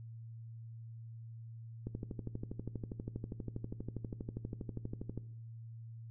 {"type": "click train", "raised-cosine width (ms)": 3, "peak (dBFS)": -27, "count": 42, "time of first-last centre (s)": [1.87, 5.176], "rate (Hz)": 12.4, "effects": ["noise-tail reverb RT60 0.7 s tail -18 dB re dry", "added 114 Hz sine -46 dBFS peak until 6.1 s"]}